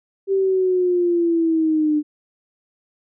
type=linear sweep; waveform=sine; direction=down; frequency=392 to 297.1 Hz; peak=-15 dBFS; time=0.27-2.03 s; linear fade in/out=50 ms; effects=none